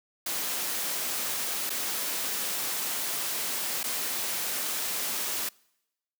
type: noise with dropouts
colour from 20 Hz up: white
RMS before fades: -31 dBFS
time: 0.26-5.49 s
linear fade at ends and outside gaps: 5 ms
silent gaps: 1.696-1.702 / 3.832-3.839 s
effects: noise-tail reverb RT60 0.9 s tail -26 dB re dry + high-pass 200 Hz 12 dB/octave